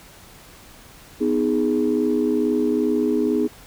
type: chord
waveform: sine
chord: G# minor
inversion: first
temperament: just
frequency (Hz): 249.2 / 311.5 / 415.3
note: B3 / D#4 / G#4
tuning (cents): +16 / +2 / 0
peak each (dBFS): -21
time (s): 1.2-3.48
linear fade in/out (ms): 20
effects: tanh soft clip ceiling -10 dBFS + pink hiss -46 dBFS RMS until 3.66 s